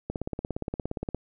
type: click train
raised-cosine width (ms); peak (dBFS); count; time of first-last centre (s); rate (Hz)
2; -17; 19; 0.1-1.147; 17.2
effects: none